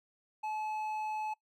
triangle tone with hard clipping, 860 Hz, A5, 40 cents flat, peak -35 dBFS, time 0.43-1.34 s, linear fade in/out 10 ms, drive 9 dB, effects noise-tail reverb RT60 0.1 s tail -22 dB re dry + MP3 96 kbps

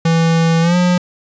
square tone with pitch glide, 164.81 to 178.69 Hz, E3 to F3, 0 to +40 cents, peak -11 dBFS, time 0.05-0.98 s, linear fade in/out 5 ms, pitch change +140 cents, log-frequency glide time 0.61-0.76 s, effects resampled to 16000 Hz + 8-bit

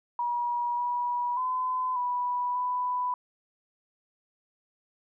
sine tone with pitch steps, 961 / 971 / 1016 / 983 / 993 Hz, B5 / B5 / B5 / B5 / B5, -48 / -30 / +49 / -8 / +9 cents, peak -26 dBFS, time 0.19-3.14 s, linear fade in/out 2 ms, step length 590 ms, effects none

